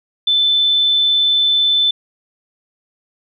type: tone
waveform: sine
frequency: 3522 Hz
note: A7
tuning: 1 cent sharp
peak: -11 dBFS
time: 0.27-1.91 s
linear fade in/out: 5 ms
effects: none